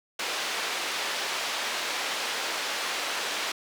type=band-pass noise; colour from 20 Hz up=white; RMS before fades=-31 dBFS; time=0.19-3.52 s; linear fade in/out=5 ms; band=410 to 4000 Hz; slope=12 dB/octave; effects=none